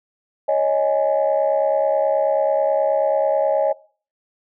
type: chord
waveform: sine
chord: C# suspended second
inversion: none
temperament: just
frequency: 554.4 / 623.7 / 831.5 Hz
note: C#5 / D#5 / G#5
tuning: 0 / +4 / +2 cents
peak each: -18 / -18 / -23 dBFS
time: 0.48-3.73 s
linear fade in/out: 10 ms
effects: noise-tail reverb RT60 0.4 s tail -20 dB re dry + tanh soft clip ceiling -8 dBFS